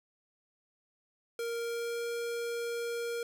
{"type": "tone with pitch glide", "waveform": "square", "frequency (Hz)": [466.2, 469.7], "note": ["A#4", "A#4"], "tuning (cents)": [0, 13], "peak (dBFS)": -34, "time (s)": [1.39, 3.23], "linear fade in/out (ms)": 2, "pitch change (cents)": 13, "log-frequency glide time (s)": [1.56, 2.07], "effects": []}